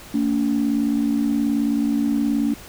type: tone pair together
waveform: sine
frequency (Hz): 226.2 / 285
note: A3 / C#4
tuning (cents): +48 / +48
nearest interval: major third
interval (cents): 400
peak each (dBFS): -20 / -19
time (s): 0.14-2.54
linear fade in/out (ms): 5
effects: tanh soft clip ceiling -11 dBFS + pink hiss -41 dBFS RMS until 2.68 s

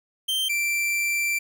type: tone pair in turn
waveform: 45% pulse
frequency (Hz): 3136 / 2349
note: G7 / D7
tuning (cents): 0 / 0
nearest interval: perfect fourth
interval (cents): 500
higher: first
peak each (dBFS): -22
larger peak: neither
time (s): 0.28-0.49 / 0.49-1.39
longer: second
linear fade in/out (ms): 10
effects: none

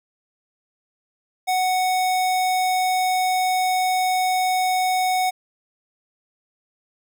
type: tone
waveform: square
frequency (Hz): 741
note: F#5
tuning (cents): +2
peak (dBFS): -19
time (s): 1.47-5.31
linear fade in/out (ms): 20
effects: none

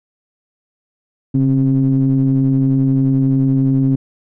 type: ring-modulated tone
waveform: triangle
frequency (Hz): 65.41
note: C2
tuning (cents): 0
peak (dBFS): -6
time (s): 1.34-3.96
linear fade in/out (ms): 10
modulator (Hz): 202
effects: none

